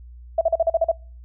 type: tone bursts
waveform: sine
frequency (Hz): 659.3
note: E5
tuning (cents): 0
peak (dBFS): -14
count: 8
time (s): 0.38-0.916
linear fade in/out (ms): 5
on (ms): 32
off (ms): 40
effects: noise-tail reverb RT60 0.4 s tail -26 dB re dry + added 60 Hz sine -39 dBFS peak until 1.24 s